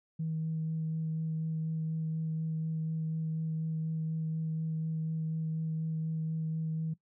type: tone with vibrato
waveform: sine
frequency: 159.6 Hz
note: D#3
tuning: 44 cents sharp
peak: -30 dBFS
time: 0.19-6.94 s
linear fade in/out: 10 ms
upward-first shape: sine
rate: 4.1 Hz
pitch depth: 10 cents each way
effects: noise-tail reverb RT60 0.1 s tail -19 dB re dry + tanh soft clip ceiling -26 dBFS